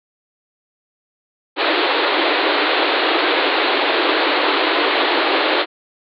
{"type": "band-pass noise", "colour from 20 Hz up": "pink", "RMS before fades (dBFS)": -17, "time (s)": [1.56, 5.66], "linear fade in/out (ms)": 50, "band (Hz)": [290, 4300], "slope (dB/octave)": 96, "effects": []}